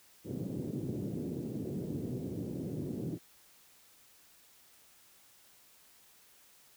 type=band-pass noise; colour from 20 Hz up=pink; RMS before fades=-38 dBFS; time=0.24-3.19 s; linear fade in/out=50 ms; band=120 to 390 Hz; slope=24 dB/octave; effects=white hiss -62 dBFS RMS until 6.76 s